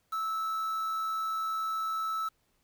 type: tone with quantisation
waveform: triangle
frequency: 1311 Hz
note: E6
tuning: 10 cents flat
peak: -28 dBFS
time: 0.12-2.29 s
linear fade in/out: 10 ms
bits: 8
effects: pink hiss -73 dBFS RMS until 2.63 s